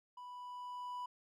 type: tone with level ramp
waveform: triangle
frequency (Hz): 987.8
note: B5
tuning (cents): 0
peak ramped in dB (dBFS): -46 to -38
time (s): 0.17-1.06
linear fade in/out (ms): 5
effects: none